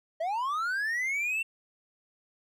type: linear sweep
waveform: triangle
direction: up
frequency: 622 to 2718 Hz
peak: -26 dBFS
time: 0.2-1.43 s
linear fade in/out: 10 ms
effects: none